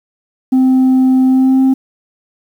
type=tone with pitch glide; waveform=sine; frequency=259.6 to 264.1 Hz; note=C4 to C4; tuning=-13 to +16 cents; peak=-4 dBFS; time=0.52-1.74 s; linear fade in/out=10 ms; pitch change=+29 cents; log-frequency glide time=1.26-1.62 s; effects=tanh soft clip ceiling -6 dBFS + 7-bit